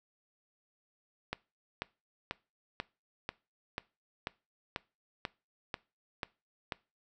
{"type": "click train", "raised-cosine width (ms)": 0.3, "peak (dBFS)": -18, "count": 12, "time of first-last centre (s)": [1.33, 6.722], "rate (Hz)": 2.04, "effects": ["noise-tail reverb RT60 0.3 s tail -22 dB re dry"]}